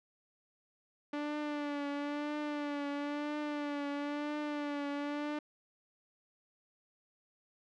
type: tone with vibrato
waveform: sawtooth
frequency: 291.8 Hz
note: D4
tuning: 11 cents flat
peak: -31 dBFS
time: 1.13-5.39 s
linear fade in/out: 5 ms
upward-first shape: triangle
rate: 1 Hz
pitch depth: 45 cents each way
effects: low-pass 3000 Hz 12 dB/octave